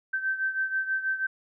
sine beating tone pair, 1549 / 1555.2 Hz, G6 / G6, -21 / -14 cents, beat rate 6.2 Hz, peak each -27 / -32 dBFS, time 0.13-1.27 s, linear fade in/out 10 ms, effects none

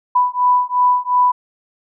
sine beating tone pair, 990 / 992.8 Hz, B5 / B5, +4 / +9 cents, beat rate 2.8 Hz, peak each -15 dBFS, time 0.15-1.32 s, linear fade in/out 10 ms, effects none

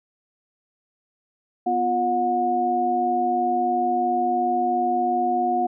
sine tone cluster, 247.3 / 350.2 / 725 Hz, B3 / F4 / F#5, +3 / +5 / -35 cents, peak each -28 / -27 / -20 dBFS, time 1.66-5.67 s, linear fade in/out 10 ms, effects none

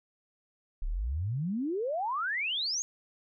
sine exponential sweep, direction up, 30.87 to 6720 Hz, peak -29 dBFS, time 0.82-2.82 s, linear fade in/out 0 ms, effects none

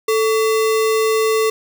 sine tone with sample-and-hold, 440 Hz, A4, in tune, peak -13 dBFS, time 0.08-1.5 s, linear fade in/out 5 ms, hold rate 1575 Hz, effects none

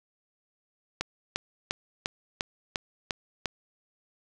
click train, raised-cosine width 0.2 ms, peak -11 dBFS, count 8, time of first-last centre 1.01-3.458 s, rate 2.86 Hz, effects none

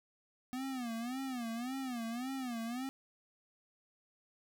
square tone with vibrato, 246.9 Hz, B3, in tune, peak -38 dBFS, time 0.53-2.89 s, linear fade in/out 0 ms, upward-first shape sine, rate 1.8 Hz, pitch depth 150 cents each way, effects none

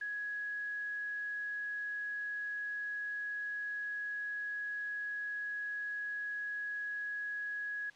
sine tone, 1671 Hz, G#6, 10 cents sharp, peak -36 dBFS, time 0.01-7.9 s, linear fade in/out 5 ms, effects white hiss -61 dBFS RMS until 7.95 s + low-pass 4000 Hz 12 dB/octave

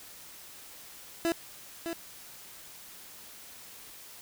30% pulse tone with echo, 334.4 Hz, E4, 25 cents sharp, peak -23 dBFS, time 1.25-1.32 s, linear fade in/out 0 ms, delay 610 ms, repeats 1, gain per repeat -7 dB, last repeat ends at 1.93 s, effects white hiss -49 dBFS RMS until 4.21 s

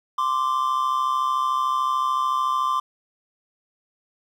triangle tone pair together, 1041 / 1174.6 Hz, C6 / D6, -9 / 0 cents, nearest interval major second, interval 209 cents, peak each -21 dBFS, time 0.18-2.8 s, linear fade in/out 5 ms, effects 9-bit

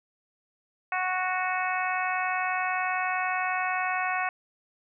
harmonic tone, 369 Hz, F#4, 5 cents flat, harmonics 2 / 3 / 4 / 5 / 6 / 7, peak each -30 / -32 / -33 / -34 / -35 / -35 dBFS, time 0.92-4.29 s, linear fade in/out 2 ms, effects none

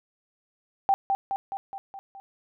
sine tone with echo, 784 Hz, G5, in tune, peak -17 dBFS, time 0.89-0.94 s, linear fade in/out 0 ms, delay 210 ms, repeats 6, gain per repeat -4 dB, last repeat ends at 2.2 s, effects none

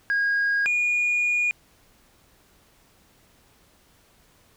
sine tone pair in turn, 1635 / 2440 Hz, G#6 / D#7, -28 / -34 cents, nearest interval perfect fifth, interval 694 cents, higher second, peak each -18 dBFS, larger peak neither, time 0.1-0.66 / 0.66-1.51 s, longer second, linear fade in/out 0 ms, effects tanh soft clip ceiling -18 dBFS + pink hiss -59 dBFS RMS until 4.56 s

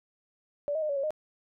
sine tone with pitch steps, 579 / 633 / 610 / 565 / 549 / 615 Hz, D5 / D#5 / D#5 / C#5 / C#5 / D#5, -25 / +30 / -34 / +33 / -17 / -20 cents, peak -27 dBFS, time 0.68-1.106 s, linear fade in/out 0 ms, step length 71 ms, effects none

